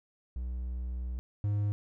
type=tone pair in turn; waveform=triangle; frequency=61.74 / 103.09 Hz; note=B1 / G#2; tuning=0 / -12 cents; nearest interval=major sixth; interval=888 cents; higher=second; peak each=-31 / -25 dBFS; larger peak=second; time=0.36-1.19 / 1.44-1.72 s; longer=first; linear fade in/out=0 ms; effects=none